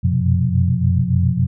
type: tone cluster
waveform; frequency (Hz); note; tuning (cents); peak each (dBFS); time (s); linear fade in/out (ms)
sine; 88.8 / 92.2 / 122.9 / 130.1 / 177.6; F2 / F#2 / B2 / C3 / F3; +29 / -6 / -8 / -9 / +29; -20; 0.03-1.47; 20
effects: none